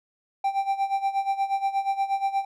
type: tone with tremolo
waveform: triangle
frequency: 785 Hz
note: G5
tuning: 2 cents sharp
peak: -18 dBFS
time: 0.44-2.45 s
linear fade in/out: 5 ms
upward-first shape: sine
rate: 8.4 Hz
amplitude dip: 80%
effects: none